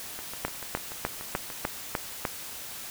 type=two click trains; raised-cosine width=0.5 ms; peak=-11 / -23 dBFS; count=7 / 11; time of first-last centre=0.45-2.252 / 0.19-1.648 s; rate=3.33 / 6.86 Hz; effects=white hiss -40 dBFS RMS until 2.9 s